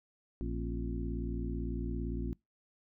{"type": "harmonic tone with a mistuned harmonic", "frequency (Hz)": 57.9, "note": "A#1", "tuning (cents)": -11, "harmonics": [1, 2, 3, 4, 5, 6], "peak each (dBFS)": [-36, -43, -43, -43, -42, -44], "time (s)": [0.41, 2.33], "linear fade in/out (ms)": 0, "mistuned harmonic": 5, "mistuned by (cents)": -120, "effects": ["noise-tail reverb RT60 0.2 s tail -26 dB re dry"]}